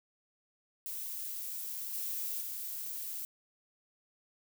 violet noise with level steps, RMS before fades -40 / -37 / -40 dBFS, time 0.86-3.25 s, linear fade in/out 0 ms, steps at 1.93 / 2.41 s, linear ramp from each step 5 ms, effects none

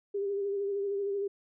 sine tone with vibrato, 399.7 Hz, G4, 34 cents sharp, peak -29 dBFS, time 0.14-1.28 s, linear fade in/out 10 ms, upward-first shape sine, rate 13 Hz, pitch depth 33 cents each way, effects none

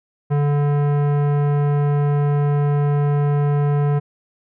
sine tone with tanh clipping, 144.9 Hz, D3, 23 cents flat, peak -17 dBFS, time 0.3-4 s, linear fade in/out 20 ms, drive 17 dB, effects none

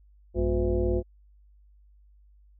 sine tone with frequency modulation, 207.3 Hz, G#3, 3 cents flat, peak -22 dBFS, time 0.34-1.03 s, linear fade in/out 50 ms, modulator 151 Hz, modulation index 2, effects added 50 Hz sine -54 dBFS peak until 2.59 s

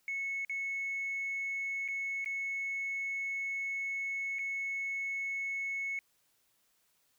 sine tone with dropouts, 2200 Hz, C#7, 14 cents flat, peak -32 dBFS, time 0.08-5.99 s, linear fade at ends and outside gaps 1 ms, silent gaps 0.449-0.496 / 1.879-1.885 / 2.245-2.259 / 4.386-4.391 s, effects tanh soft clip ceiling -30 dBFS + white hiss -73 dBFS RMS until 7.18 s

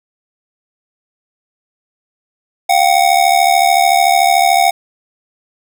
square ring-modulated tone, 740 Hz, F#5, in tune, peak -6 dBFS, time 2.69-4.71 s, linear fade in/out 10 ms, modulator 36.8 Hz, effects none

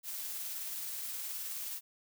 blue noise with tremolo, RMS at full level -39 dBFS, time 0.03-1.81 s, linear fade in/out 50 ms, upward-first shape triangle, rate 19 Hz, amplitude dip 25%, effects none

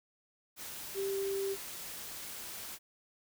sine tone in noise, 392 Hz, G4, in tune, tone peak -32 dBFS, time 0.94-1.57 s, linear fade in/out 50 ms, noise white, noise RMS -44 dBFS, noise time 0.56-2.79 s, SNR +9 dB, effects none

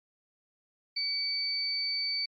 sine tone pair together, 2275 / 4550 Hz, C#7 / C#8, +44 / +44 cents, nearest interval octave, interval 1200 cents, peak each -37 / -29 dBFS, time 0.96-2.26 s, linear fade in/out 10 ms, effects MP3 32 kbps

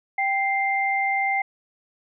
sine tone pair together, 784 / 2093 Hz, G5 / C7, 0 / 0 cents, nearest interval octave + perfect fourth, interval 1700 cents, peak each -23 dBFS, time 0.18-1.42 s, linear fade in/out 5 ms, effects none

